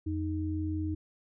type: tone pair together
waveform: sine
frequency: 87.21 / 311.1 Hz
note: F2 / D#4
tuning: -2 / 0 cents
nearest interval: octave + minor seventh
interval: 2202 cents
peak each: -32 / -33 dBFS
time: 0.06-0.95 s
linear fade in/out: 10 ms
effects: none